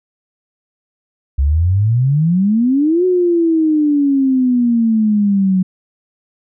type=exponential two-way sweep; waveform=sine; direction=up then down; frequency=65.8 to 370 to 183.8 Hz; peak=-10 dBFS; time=1.38-5.63 s; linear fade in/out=10 ms; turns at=3.05 s; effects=none